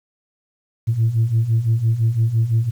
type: beating tone pair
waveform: sine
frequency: 110 / 115.9 Hz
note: A2 / A#2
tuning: 0 / -10 cents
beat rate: 5.9 Hz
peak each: -19 / -15 dBFS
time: 0.87-2.71 s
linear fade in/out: 20 ms
effects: tanh soft clip ceiling -10 dBFS + 8-bit